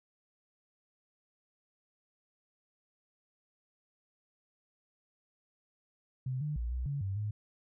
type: tone with pitch steps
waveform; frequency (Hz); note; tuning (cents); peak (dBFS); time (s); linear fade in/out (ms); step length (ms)
sine; 129.2 / 149.5 / 58.6 / 62.5 / 141.3 / 97.1 / 105.2; C3 / D3 / A#1 / B1 / C#3 / G2 / G#2; -21 / +31 / +10 / +21 / +34 / -16 / +23; -32; 6.26-7.31; 5; 150
effects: none